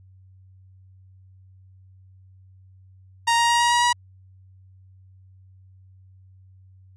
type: tone with pitch steps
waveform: sawtooth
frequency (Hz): 932.3 / 938.8 / 945.3 / 951.9 / 958.5 / 965.2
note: A#5 / A#5 / A#5 / A#5 / A#5 / B5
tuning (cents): 0 / +12 / +24 / +36 / +48 / -40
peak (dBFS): -13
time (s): 3.27-3.93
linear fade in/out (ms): 10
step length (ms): 110
effects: added 94 Hz sine -48 dBFS peak until 6.96 s + resampled to 22050 Hz